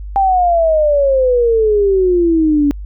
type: exponential sweep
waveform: sine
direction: down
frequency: 796 to 282.3 Hz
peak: -9 dBFS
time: 0.16-2.71 s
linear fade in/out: 0 ms
effects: added 50 Hz sine -24 dBFS peak until 2.85 s